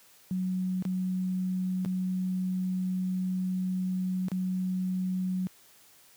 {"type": "tone with dropouts", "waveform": "sine", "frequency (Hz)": 185, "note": "F#3", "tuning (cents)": 0, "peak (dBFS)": -27, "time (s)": [0.31, 5.47], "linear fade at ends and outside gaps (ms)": 0, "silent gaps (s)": [[0.824, 0.852], [1.849, 1.859], [4.284, 4.317]], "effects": ["white hiss -58 dBFS RMS until 6.16 s", "high-pass 80 Hz 12 dB/octave"]}